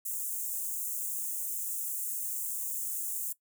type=high-pass noise; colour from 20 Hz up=white; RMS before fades=-35 dBFS; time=0.05-3.33 s; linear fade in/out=10 ms; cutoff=6900 Hz; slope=48 dB/octave; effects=noise-tail reverb RT60 0.1 s tail -18 dB re dry